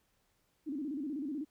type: tone with vibrato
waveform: sine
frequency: 287.3 Hz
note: D4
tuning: 38 cents flat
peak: -35 dBFS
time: 0.66-1.45 s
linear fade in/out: 20 ms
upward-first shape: square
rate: 16 Hz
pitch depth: 130 cents each way
effects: pink hiss -75 dBFS RMS until 1.5 s

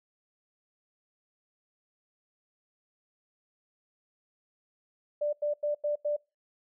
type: tone bursts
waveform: sine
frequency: 590 Hz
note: D5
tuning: 8 cents sharp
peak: -26 dBFS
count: 5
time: 5.21-6.166 s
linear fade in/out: 10 ms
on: 120 ms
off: 89 ms
effects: noise-tail reverb RT60 0.3 s tail -26 dB re dry

